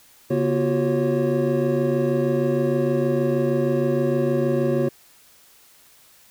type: tone cluster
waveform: triangle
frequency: 140.3 / 240.4 / 351.7 / 378.1 / 549 Hz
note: C#3 / B3 / F4 / F#4 / C#5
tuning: +21 / -46 / +12 / +38 / -17 cents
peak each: -23 dBFS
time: 0.3-4.89 s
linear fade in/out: 10 ms
effects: white hiss -53 dBFS RMS until 6.3 s